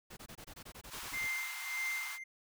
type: noise bursts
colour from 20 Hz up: pink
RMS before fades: -50 dBFS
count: 13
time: 0.1-1.274 s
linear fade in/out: 10 ms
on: 70 ms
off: 22 ms
type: high-pass noise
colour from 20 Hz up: pink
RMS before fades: -45 dBFS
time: 0.89-2.19 s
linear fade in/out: 50 ms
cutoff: 860 Hz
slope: 48 dB/octave
type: tone with tremolo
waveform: triangle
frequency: 2093 Hz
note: C7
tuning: in tune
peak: -32 dBFS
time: 1.13-2.24 s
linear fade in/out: 10 ms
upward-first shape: sine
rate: 1.7 Hz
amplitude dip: 70%
effects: none